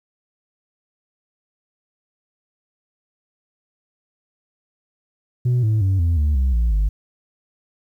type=tone with pitch steps; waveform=sine; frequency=123.47 / 108.74 / 95.76 / 84.33 / 74.27 / 65.41 / 57.6 / 50.73 Hz; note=B2 / A2 / G2 / E2 / D2 / C2 / A#1 / G#1; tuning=0 / -20 / -40 / +40 / +20 / 0 / -20 / -40 cents; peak=-12 dBFS; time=5.45-6.89 s; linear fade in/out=10 ms; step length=180 ms; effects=tanh soft clip ceiling -14 dBFS + 9-bit